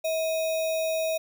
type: tone with sample-and-hold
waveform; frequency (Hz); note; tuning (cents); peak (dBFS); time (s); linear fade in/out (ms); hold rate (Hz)
sine; 642; E5; -46; -24; 0.04-1.18; 10; 3150
effects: none